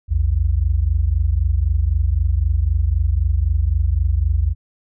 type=tone pair together; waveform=sine; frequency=59.12 / 83 Hz; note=A#1 / E2; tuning=+25 / +12 cents; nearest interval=tritone; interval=587 cents; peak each=-17 dBFS; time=0.08-4.55 s; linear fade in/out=50 ms; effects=none